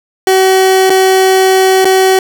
30% pulse tone with dropouts, 378.7 Hz, F#4, 40 cents sharp, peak -3 dBFS, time 0.27-2.19 s, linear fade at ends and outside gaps 2 ms, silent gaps 0.897-0.902 / 1.846-1.853 s, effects none

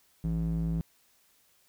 square tone with band-pass filter, 55 Hz, A1, in tune, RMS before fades -30 dBFS, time 0.24-0.81 s, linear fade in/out 0 ms, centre 150 Hz, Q 2.6, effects white hiss -66 dBFS RMS until 1.68 s

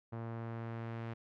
sawtooth tone with low-pass filter sweep, 114.9 Hz, A#2, 25 cents flat, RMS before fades -42 dBFS, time 0.12-1.14 s, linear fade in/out 10 ms, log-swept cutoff 1200 to 2300 Hz, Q 1, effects none

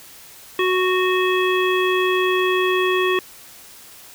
harmonic tone, 369.1 Hz, F#4, 4 cents flat, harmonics 1 / 3 / 5 / 7 / 9, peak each -18 / -23 / -25 / -26 / -28 dBFS, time 0.59-3.19 s, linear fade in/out 2 ms, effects white hiss -43 dBFS RMS until 4.14 s

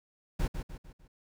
brown noise with echo, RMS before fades -29 dBFS, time 0.39-0.48 s, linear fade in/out 10 ms, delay 150 ms, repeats 4, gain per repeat -7 dB, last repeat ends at 1.08 s, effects none

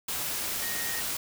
sine tone in noise, 1864.7 Hz, A#6, in tune, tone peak -37 dBFS, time 0.62-1.01 s, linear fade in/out 5 ms, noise white, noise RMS -32 dBFS, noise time 0.08-1.17 s, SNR -8 dB, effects none

